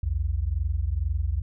sine tone pair together, 60.83 / 83 Hz, B1 / E2, -26 / +12 cents, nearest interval perfect fourth, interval 538 cents, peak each -26 dBFS, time 0.03-1.42 s, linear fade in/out 5 ms, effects none

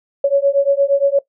sine beating tone pair, 554 / 562.6 Hz, C#5 / C#5, -1 / +26 cents, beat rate 8.6 Hz, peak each -14 dBFS, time 0.24-1.19 s, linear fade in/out 5 ms, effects noise-tail reverb RT60 0.1 s tail -18 dB re dry

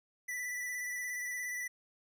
square tone with vibrato, 1975.5 Hz, B6, in tune, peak -37 dBFS, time 0.28-1.68 s, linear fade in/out 10 ms, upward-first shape square, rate 17 Hz, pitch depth 20 cents each way, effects none

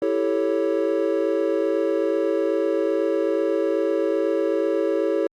triangle chord, A dominant seventh, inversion second, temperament equal, 329.6 / 392 / 440 / 554.4 Hz, E4 / G4 / A4 / C#5, 0 / 0 / 0 / 0 cents, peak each -23 dBFS, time 0.02-5.27 s, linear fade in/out 2 ms, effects Opus 48 kbps

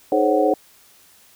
sine tone cluster, 310 / 424 / 519 / 554 / 744 Hz, D#4 / G#4 / C5 / C#5 / F#5, -6 / +36 / -14 / -1 / +9 cents, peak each -21 dBFS, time 0.12-0.54 s, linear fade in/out 2 ms, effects white hiss -52 dBFS RMS until 1.35 s

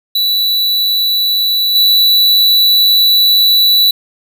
square tone with level steps, 3951 Hz, B7, in tune, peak -11 / -7 dBFS, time 0.15-3.91 s, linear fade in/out 5 ms, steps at 1.75 s, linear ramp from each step 5 ms, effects 8-bit

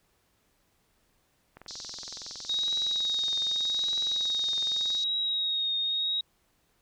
click train, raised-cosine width 0.5 ms, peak -31 dBFS, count 74, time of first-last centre 1.57-4.95 s, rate 21.6 Hz
pink band-pass noise, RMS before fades -42 dBFS, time 1.68-5.04 s, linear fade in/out 2 ms, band 3900 to 6200 Hz, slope 48 dB/octave
sine tone with vibrato, 3772 Hz, A#7, 20 cents sharp, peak -26 dBFS, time 2.49-6.21 s, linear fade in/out 5 ms, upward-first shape triangle, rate 0.84 Hz, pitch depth 38 cents each way
effects pink hiss -70 dBFS RMS until 6.81 s

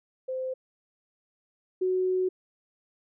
sine tone pair in turn, 518 / 370.4 Hz, C5 / F#4, -17 / +2 cents, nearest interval tritone, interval 581 cents, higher first, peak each -29 / -23 dBFS, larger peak second, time 0.28-0.54 / 1.81-2.29 s, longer second, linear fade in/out 10 ms, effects none

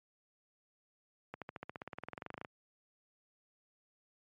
accelerating click train, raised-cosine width 0.5 ms, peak -27 dBFS, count 22, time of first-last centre 1.34-2.448 s, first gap 77 ms, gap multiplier 0.96, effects high-pass 100 Hz 12 dB/octave + MP3 64 kbps

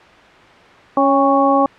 harmonic tone with a mistuned harmonic, 277.2 Hz, C#4, in tune, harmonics 1 / 2 / 3 / 4, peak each -16 / -16 / -16 / -16 dBFS, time 0.97-1.66 s, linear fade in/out 2 ms, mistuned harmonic 3, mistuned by -43 cents, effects white hiss -42 dBFS RMS until 1.78 s + low-pass 2000 Hz 12 dB/octave

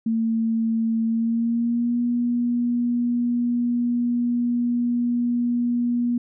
sine tone with pitch glide, 225.8 to 240.6 Hz, A3 to B3, +45 to -45 cents, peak -19 dBFS, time 0.06-6.18 s, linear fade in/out 5 ms, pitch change +110 cents, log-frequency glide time 1.05-2 s, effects none

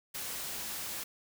white noise, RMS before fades -39 dBFS, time 0.14-1.04 s, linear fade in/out 10 ms, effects none

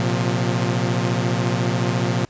sawtooth chord, Bb suspended second, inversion none, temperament equal with one note detuned, 116.54 / 130.81 / 177.36 Hz, Bb2 / C3 / F3, 0 / 0 / +27 cents, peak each -18 / -20 / -20 dBFS, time 0-2.25 s, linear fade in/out 0 ms, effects pink hiss -55 dBFS RMS until 2.29 s + resampled to 16000 Hz

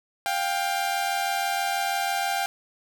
sawtooth tone pair together, 704 / 790.2 Hz, F5 / G5, +14 / +14 cents, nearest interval major second, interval 200 cents, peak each -25 / -22 dBFS, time 0.26-2.46 s, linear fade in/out 0 ms, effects none

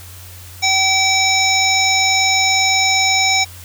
harmonic tone with a mistuned harmonic, 767 Hz, G5, 38 cents flat, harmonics 1 / 3 / 5 / 7 / 9, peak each -19 / -16 / -20 / -18 / -21 dBFS, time 0.62-3.45 s, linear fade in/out 20 ms, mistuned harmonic 9, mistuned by -33 cents, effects added 89 Hz sine -36 dBFS peak until 3.64 s + white hiss -39 dBFS RMS until 3.64 s

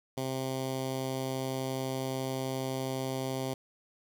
10% pulse tone with notch filter, 131.8 Hz, C3, 13 cents sharp, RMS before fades -34 dBFS, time 0.17-3.54 s, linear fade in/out 5 ms, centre 1700 Hz, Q 1.5, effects none

